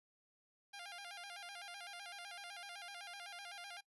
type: tone with vibrato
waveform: 10% pulse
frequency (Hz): 750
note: F#5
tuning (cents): +23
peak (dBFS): -40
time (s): 0.73-3.81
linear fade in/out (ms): 10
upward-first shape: square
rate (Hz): 7.9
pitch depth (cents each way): 120
effects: noise-tail reverb RT60 0.1 s tail -21 dB re dry + resampled to 24000 Hz